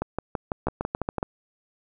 two click trains, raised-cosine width 1 ms, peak -12 / -11 dBFS, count 8 / 5, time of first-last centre 0.02-1.183 / 0.67-1.229 s, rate 6.02 / 7.16 Hz, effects none

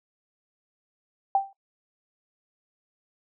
sine tone with exponential decay, 784 Hz, G5, in tune, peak -15 dBFS, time 1.35-1.53 s, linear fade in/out 2 ms, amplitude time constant 39 ms, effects noise-tail reverb RT60 0.1 s tail -18 dB re dry

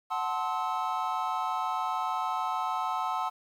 triangle chord, F# half-diminished seventh, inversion none, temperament equal with one note detuned, 740 / 880 / 1046.5 / 1294.4 Hz, F#5 / A5 / C6 / E6, 0 / 0 / 0 / -32 cents, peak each -32 dBFS, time 0.1-3.3 s, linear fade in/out 20 ms, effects 10-bit

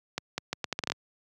accelerating click train, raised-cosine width 0.2 ms, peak -12 dBFS, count 10, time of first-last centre 0.18-0.92 s, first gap 200 ms, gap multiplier 0.75, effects high-pass 100 Hz 12 dB/octave

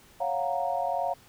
sine chord, Gb major seventh, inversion second, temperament equal, 554.4 / 698.5 / 740 / 932.3 Hz, Db5 / F5 / Gb5 / Bb5, 0 / 0 / 0 / 0 cents, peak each -33 / -29 / -32 / -34 dBFS, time 0.2-1.14 s, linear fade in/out 10 ms, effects pink hiss -56 dBFS RMS until 1.28 s

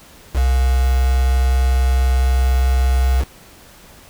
sine tone with quantisation, 64.3 Hz, C2, 30 cents flat, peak -12 dBFS, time 0.33-3.25 s, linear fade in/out 50 ms, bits 4, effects pink hiss -44 dBFS RMS until 4.09 s

